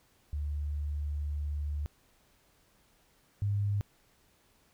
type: tone pair in turn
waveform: sine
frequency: 73.42 / 101.64 Hz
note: D2 / G#2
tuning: 0 / -37 cents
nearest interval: tritone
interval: 563 cents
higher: second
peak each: -31 / -27 dBFS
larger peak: second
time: 0.33-1.86 / 3.42-3.81 s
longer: first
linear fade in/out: 0 ms
effects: pink hiss -67 dBFS RMS until 4.73 s